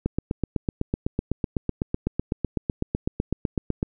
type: click train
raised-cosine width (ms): 3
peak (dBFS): -10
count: 31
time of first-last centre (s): 0.06-3.829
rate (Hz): 7.96
effects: none